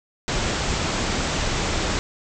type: low-pass noise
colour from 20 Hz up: pink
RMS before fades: -24 dBFS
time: 0.28-1.99 s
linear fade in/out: 0 ms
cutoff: 7800 Hz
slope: 96 dB/octave
effects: none